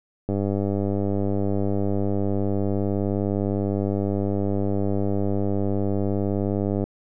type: click train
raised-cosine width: 2 ms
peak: -12 dBFS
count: 654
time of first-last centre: 0.29-6.84 s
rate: 99.7 Hz
effects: none